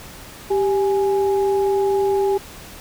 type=tone pair together; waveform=sine; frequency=392.2 / 831 Hz; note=G4 / G#5; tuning=+1 / +1 cents; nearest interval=octave + minor second; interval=1300 cents; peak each=-16 / -24 dBFS; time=0.5-2.38 s; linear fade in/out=10 ms; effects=pink hiss -39 dBFS RMS until 2.8 s